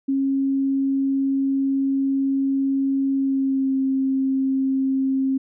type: tone with pitch glide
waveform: sine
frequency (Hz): 271.8 to 267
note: C#4 to C4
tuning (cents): -34 to +35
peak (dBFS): -18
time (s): 0.08-5.38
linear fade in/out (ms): 10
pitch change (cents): -31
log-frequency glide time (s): 3.13-3.75
effects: none